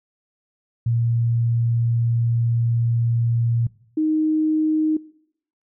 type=tone pair in turn; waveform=sine; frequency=117 / 311.3 Hz; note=A#2 / D#4; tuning=+7 / +1 cents; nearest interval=octave + perfect fourth; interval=1694 cents; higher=second; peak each=-17 dBFS; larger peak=neither; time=0.86-3.67 / 3.97-4.97 s; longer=first; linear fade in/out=5 ms; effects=noise-tail reverb RT60 0.7 s tail -21 dB re dry